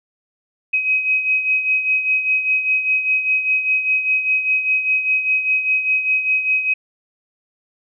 sine beating tone pair, 2531 / 2536 Hz, D#7 / D#7, +29 / +32 cents, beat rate 5 Hz, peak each -16 / -23 dBFS, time 0.73-6.74 s, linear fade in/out 10 ms, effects none

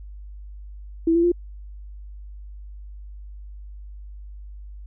sine tone with pitch steps, 329.6 / 339.1 / 348.8 Hz, E4 / E4 / F4, 0 / +49 / -2 cents, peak -15 dBFS, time 1.07-1.319 s, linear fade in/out 5 ms, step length 83 ms, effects added 50 Hz sine -36 dBFS peak until 4.86 s

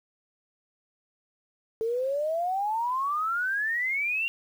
sine exponential sweep, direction up, 439.7 to 2794 Hz, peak -25 dBFS, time 1.81-4.28 s, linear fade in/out 0 ms, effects 9-bit

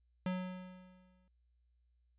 square tone with exponential decay, 183.7 Hz, F#3, 12 cents flat, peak -33 dBFS, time 0.26-1.28 s, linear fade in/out 2 ms, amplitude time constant 220 ms, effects added 60 Hz sine -70 dBFS peak until 2.18 s + resampled to 8000 Hz

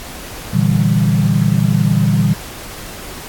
sine chord, E half-diminished seventh, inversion second, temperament equal, 116.54 / 146.83 / 164.81 / 196 Hz, Bb2 / D3 / E3 / G3, 0 / 0 / 0 / 0 cents, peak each -16 dBFS, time 0.53-2.34 s, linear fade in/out 10 ms, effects pink hiss -31 dBFS RMS until 3.28 s + AAC 64 kbps

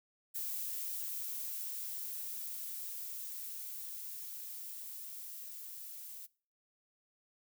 violet noise with level ramp, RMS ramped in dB -39 to -48 dBFS, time 0.34-6.27 s, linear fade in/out 20 ms, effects noise-tail reverb RT60 0.4 s tail -22 dB re dry

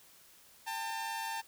sawtooth tone pair together, 800 / 898 Hz, G5 / A5, +35 / +35 cents, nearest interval major second, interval 200 cents, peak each -39 / -33 dBFS, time 0.66-1.42 s, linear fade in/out 20 ms, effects white hiss -60 dBFS RMS until 1.47 s

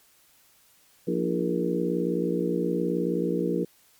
harmonic tone with a mistuned harmonic, 59 Hz, A#1, 22 cents sharp, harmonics 3 / 4 / 5 / 6 / 7 / 8, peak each -29 / -33 / -31 / -30 / -31 / -30 dBFS, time 1.07-3.65 s, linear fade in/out 10 ms, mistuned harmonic 6, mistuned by -60 cents, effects white hiss -60 dBFS RMS until 3.99 s + MP3 96 kbps

